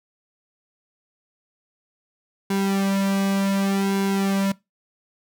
sawtooth tone with flanger, 196 Hz, G3, in tune, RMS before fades -22 dBFS, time 2.5-4.52 s, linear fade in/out 5 ms, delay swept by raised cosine 1.6 to 2.9 ms, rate 0.67 Hz, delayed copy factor -0.85, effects noise-tail reverb RT60 0.2 s tail -21 dB re dry

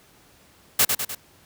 white noise with echo, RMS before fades -17 dBFS, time 0.79-0.85 s, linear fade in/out 5 ms, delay 100 ms, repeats 3, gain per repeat -5 dB, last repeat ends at 1.15 s, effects pink hiss -55 dBFS RMS until 1.45 s + high-pass 60 Hz 12 dB/octave

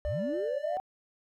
triangle tone with vibrato, 590 Hz, D5, 8 cents sharp, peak -29 dBFS, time 0.05-0.77 s, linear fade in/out 0 ms, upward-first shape square, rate 3.5 Hz, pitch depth 16 cents each way
sine linear sweep, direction up, 44.09 to 772 Hz, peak -31 dBFS, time 0.05-0.8 s, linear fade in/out 0 ms
effects tanh soft clip ceiling -20 dBFS

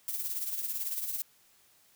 violet noise with tremolo, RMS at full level -32 dBFS, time 0.08-1.22 s, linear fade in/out 0 ms, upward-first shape triangle, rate 18 Hz, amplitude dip 65%, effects white hiss -64 dBFS RMS until 1.95 s

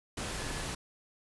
sine tone in noise, 1714 Hz, A6, 46 cents flat, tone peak -47 dBFS, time 0.38-0.62 s, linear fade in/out 5 ms, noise pink, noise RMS -37 dBFS, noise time 0.17-0.75 s, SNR -13 dB, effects resampled to 24000 Hz

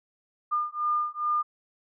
sine beating tone pair, 1207 / 1209.4 Hz, D6 / D#6, +47 / -50 cents, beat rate 2.4 Hz, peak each -28 dBFS, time 0.51-1.43 s, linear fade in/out 20 ms, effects none

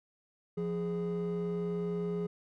triangle tone pair together, 174.61 / 415.3 Hz, F3 / G#4, 0 / 0 cents, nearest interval octave + minor third, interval 1500 cents, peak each -31 / -31 dBFS, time 0.57-2.27 s, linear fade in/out 10 ms, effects tanh soft clip ceiling -26 dBFS

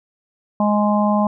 harmonic tone, 208.4 Hz, G#3, 6 cents sharp, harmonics 1 / 3 / 4 / 5, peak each -16 / -21 / -22 / -23 dBFS, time 0.6-1.27 s, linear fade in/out 2 ms, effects none

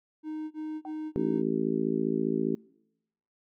triangle tone bursts, 310.1 Hz, D#4, 6 cents flat, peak -31 dBFS, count 4, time 0.23-1.431 s, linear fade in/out 50 ms, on 280 ms, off 27 ms
sine tone with exponential decay, 765 Hz, G5, 42 cents flat, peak -36 dBFS, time 0.85-0.99 s, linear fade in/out 1 ms, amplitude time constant 30 ms
harmonic tone, 55 Hz, A1, in tune, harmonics 3 / 4 / 5 / 6 / 7 / 8, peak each -36 / -32 / -31 / -34 / -30 / -39 dBFS, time 1.16-2.55 s, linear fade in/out 0 ms
effects noise-tail reverb RT60 0.9 s tail -26 dB re dry

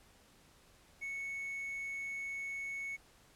triangle tone with hard clipping, 2211 Hz, C#7, 5 cents flat, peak -39 dBFS, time 1.01-2.97 s, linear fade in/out 20 ms, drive 5 dB, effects pink hiss -64 dBFS RMS until 3.35 s + low-pass 12000 Hz 12 dB/octave

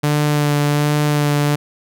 sawtooth tone with vibrato, 147.3 Hz, D3, 6 cents sharp, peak -10 dBFS, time 0.03-1.56 s, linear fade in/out 10 ms, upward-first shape sine, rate 1.3 Hz, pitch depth 17 cents each way, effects none

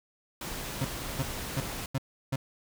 pink noise, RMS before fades -37 dBFS, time 0.41-1.86 s, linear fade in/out 2 ms
35% pulse tone bursts, 134.2 Hz, C3, 44 cents sharp, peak -25 dBFS, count 5, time 0.81-2.36 s, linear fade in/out 5 ms, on 38 ms, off 340 ms
effects none

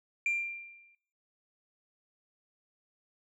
sine tone with exponential decay, 2377 Hz, D7, 20 cents sharp, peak -23 dBFS, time 0.26-0.95 s, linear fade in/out 2 ms, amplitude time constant 150 ms, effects noise-tail reverb RT60 0.7 s tail -23 dB re dry + tanh soft clip ceiling -25 dBFS

